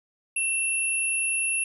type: tone pair together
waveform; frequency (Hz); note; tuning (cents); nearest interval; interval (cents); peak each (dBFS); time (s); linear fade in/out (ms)
sine; 2690 / 10760; E7 / E9; +34 / +34; 2 octaves; 2400; -26; 0.36-1.64; 5
effects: none